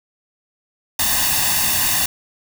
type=noise with comb filter; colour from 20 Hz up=white; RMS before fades=-18 dBFS; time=0.99-2.06 s; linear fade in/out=5 ms; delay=1.1 ms; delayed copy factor=+0.8; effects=none